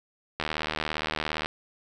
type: click train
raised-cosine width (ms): 0.3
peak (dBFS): -12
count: 83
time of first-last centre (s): 0.4-1.459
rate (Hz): 77.4
effects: none